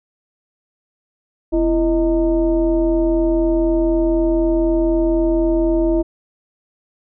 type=tone with frequency modulation; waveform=sine; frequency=334 Hz; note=E4; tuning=23 cents sharp; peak=-13 dBFS; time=1.52-6.03 s; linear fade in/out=20 ms; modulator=292 Hz; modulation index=0.82; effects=none